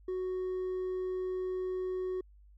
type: tone with hard clipping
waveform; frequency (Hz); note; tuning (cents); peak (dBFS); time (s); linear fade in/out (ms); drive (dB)
sine; 370; F#4; 0; -33; 0.08-2.21; 5; 2
effects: added 50 Hz sine -55 dBFS peak until 2.57 s